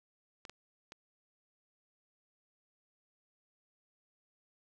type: clicks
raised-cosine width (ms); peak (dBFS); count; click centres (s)
0.2; -30; 3; 0.452 / 0.496 / 0.921
effects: none